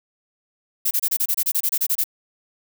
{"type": "noise bursts", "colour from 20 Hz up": "violet", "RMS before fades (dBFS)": -20, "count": 14, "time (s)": [0.85, 2.041], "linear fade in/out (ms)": 10, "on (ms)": 60, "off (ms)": 27, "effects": []}